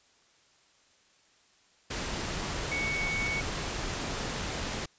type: tone in noise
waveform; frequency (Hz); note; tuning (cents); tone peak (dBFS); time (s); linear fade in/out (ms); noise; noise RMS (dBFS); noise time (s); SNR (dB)
sine; 2227; C#7; +7; -30; 2.71-3.41; 10; pink; -34; 1.9-4.86; +1
effects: white hiss -64 dBFS RMS until 4.98 s + resampled to 16000 Hz